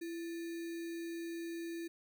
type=tone with sample-and-hold; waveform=sine; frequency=335 Hz; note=E4; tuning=28 cents sharp; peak=-39 dBFS; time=0.01-1.88 s; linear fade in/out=10 ms; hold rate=2100 Hz; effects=none